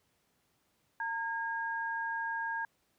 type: tone pair together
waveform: sine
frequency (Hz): 913.1 / 1627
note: A#5 / G#6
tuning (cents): -36 / -36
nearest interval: minor seventh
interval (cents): 1000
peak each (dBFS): -36 / -35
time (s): 1-2.65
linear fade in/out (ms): 2
effects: pink hiss -74 dBFS RMS until 2.98 s + high-pass 80 Hz 12 dB/octave